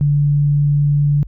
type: tone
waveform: sine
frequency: 145.1 Hz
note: D3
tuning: 21 cents flat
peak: -11 dBFS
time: 0.01-1.23 s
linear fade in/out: 0 ms
effects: added 50 Hz sine -30 dBFS peak until 1.27 s